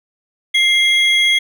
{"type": "tone pair together", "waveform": "triangle", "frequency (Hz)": [2106, 3310], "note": ["C7", "G#7"], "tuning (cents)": [11, -6], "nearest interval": "minor sixth", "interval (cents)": 783, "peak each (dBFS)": -12, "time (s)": [0.54, 1.39], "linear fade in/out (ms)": 10, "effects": []}